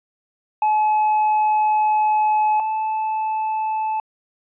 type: tone pair in turn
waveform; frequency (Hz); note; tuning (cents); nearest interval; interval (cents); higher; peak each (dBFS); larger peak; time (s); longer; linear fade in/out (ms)
triangle; 855 / 871; A5 / A5; -50 / -18; unison; 32; second; -13 / -18; first; 0.62-2.6 / 2.6-4; first; 2
effects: resampled to 8000 Hz